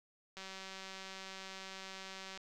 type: click train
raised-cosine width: 0.2 ms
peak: -30 dBFS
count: 384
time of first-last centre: 0.37-2.375 s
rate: 191 Hz
effects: none